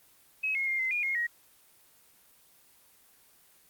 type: tone with pitch steps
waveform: sine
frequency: 2558 / 2158 / 2118 / 2063 / 2431 / 2146 / 1893 Hz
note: D#7 / C#7 / C7 / C7 / D#7 / C7 / A#6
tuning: +47 / -47 / +21 / -25 / -41 / +43 / +26 cents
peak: -27 dBFS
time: 0.43-1.27 s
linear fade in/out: 10 ms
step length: 120 ms
effects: white hiss -61 dBFS RMS until 3.69 s + Opus 24 kbps